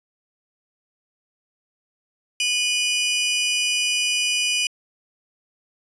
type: tone pair together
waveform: sawtooth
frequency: 2460 / 2960 Hz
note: D#7 / F#7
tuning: -20 / 0 cents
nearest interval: minor third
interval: 320 cents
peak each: -19 dBFS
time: 2.4-4.67 s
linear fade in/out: 2 ms
effects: resampled to 22050 Hz